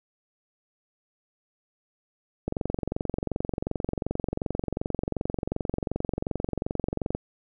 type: click train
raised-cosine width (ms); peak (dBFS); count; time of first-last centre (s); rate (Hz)
2; -14; 107; 2.48-7.15; 22.7
effects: none